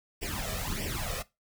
pink noise with flanger, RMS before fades -34 dBFS, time 0.21-1.23 s, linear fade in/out 20 ms, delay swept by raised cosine 0.37 to 1.67 ms, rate 1.6 Hz, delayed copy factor +0.8, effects noise-tail reverb RT60 0.2 s tail -18 dB re dry

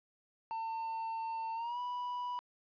triangle tone with pitch glide, 901 to 982.5 Hz, A5 to B5, +41 to -9 cents, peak -34 dBFS, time 0.51-2.39 s, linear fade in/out 0 ms, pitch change +150 cents, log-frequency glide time 1.54-1.79 s, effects resampled to 11025 Hz + 12-bit

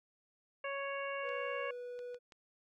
harmonic tone, 555 Hz, C#5, 2 cents sharp, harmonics 1 / 2 / 3 / 4 / 5, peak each -40 / -43 / -45 / -46 / -47 dBFS, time 0.64-1.71 s, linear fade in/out 5 ms
triangle tone with pitch glide, 493.9 to 489.9 Hz, B4 to B4, 0 to -14 cents, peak -40 dBFS, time 1.22-2.19 s, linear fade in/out 50 ms, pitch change -14 cents, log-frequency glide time 1.54-1.62 s
clicks, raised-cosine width 0.2 ms, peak -39 dBFS, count 4, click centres 1.291 / 1.991 / 2.145 / 2.322 s
effects none

